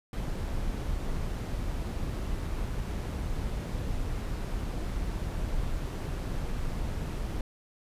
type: noise with amplitude modulation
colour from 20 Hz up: brown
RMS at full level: -31 dBFS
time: 0.13-7.41 s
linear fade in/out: 2 ms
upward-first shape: sine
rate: 165 Hz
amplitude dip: 25%
effects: resampled to 32000 Hz